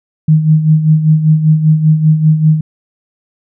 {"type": "tone with tremolo", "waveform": "sine", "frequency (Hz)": 155.9, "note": "D#3", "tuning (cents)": 4, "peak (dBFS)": -3, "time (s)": [0.28, 2.61], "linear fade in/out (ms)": 5, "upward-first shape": "sine", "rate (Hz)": 5.1, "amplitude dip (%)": 65, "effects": []}